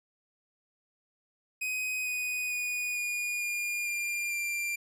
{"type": "tone with pitch steps", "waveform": "45% pulse", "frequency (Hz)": [2509, 2486, 2463, 2440, 2418, 2396, 2374], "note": ["D#7", "D#7", "D#7", "D#7", "D7", "D7", "D7"], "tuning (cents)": [14, -2, -18, -34, 50, 34, 18], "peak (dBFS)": -30, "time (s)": [1.61, 4.76], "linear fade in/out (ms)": 10, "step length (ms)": 450, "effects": ["resampled to 32000 Hz"]}